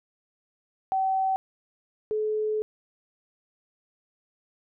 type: tone pair in turn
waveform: sine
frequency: 765 / 429.3 Hz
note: G5 / A4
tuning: -42 / -43 cents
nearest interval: minor seventh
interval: 1001 cents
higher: first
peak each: -22 / -24 dBFS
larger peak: first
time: 0.92-1.36 / 2.11-2.62 s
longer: second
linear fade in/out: 0 ms
effects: none